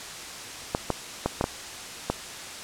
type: clicks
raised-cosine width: 1 ms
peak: -9 dBFS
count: 6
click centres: 0.749 / 0.903 / 1.26 / 1.411 / 1.441 / 2.1 s
effects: white hiss -38 dBFS RMS until 2.63 s + low-pass 8000 Hz 12 dB/octave